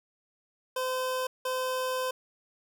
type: tone bursts at uneven times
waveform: 25% pulse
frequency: 513 Hz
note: C5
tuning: 34 cents flat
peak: -25 dBFS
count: 2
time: 0.76-1.27 / 1.45-2.11 s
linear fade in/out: 5 ms
effects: none